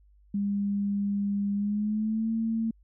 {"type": "tone with pitch glide", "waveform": "sine", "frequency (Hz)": [201.6, 225], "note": ["G3", "A3"], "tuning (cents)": [49, 39], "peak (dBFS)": -25, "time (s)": [0.34, 2.71], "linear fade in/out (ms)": 5, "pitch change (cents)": 190, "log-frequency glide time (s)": [1.54, 2.31], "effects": ["added 50 Hz sine -56 dBFS peak until 2.83 s"]}